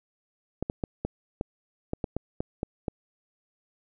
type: clicks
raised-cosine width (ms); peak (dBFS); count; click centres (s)
2; -15; 11; 0.626 / 0.699 / 0.838 / 1.05 / 1.411 / 1.934 / 2.042 / 2.166 / 2.405 / 2.631 / 2.882
effects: none